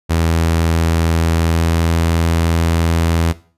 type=tone with pitch glide; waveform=sawtooth; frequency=82.41 to 83.03 Hz; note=E2 to E2; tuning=0 to +13 cents; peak=-9 dBFS; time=0.09-3.33 s; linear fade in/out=20 ms; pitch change=+13 cents; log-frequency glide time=1.32-1.9 s; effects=noise-tail reverb RT60 0.4 s tail -17 dB re dry + resampled to 32000 Hz